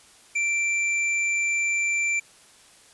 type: tone with hard clipping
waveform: sine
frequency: 2349 Hz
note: D7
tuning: in tune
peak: -23 dBFS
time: 0.35-2.2 s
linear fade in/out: 10 ms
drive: 15 dB
effects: white hiss -53 dBFS RMS until 2.93 s + resampled to 24000 Hz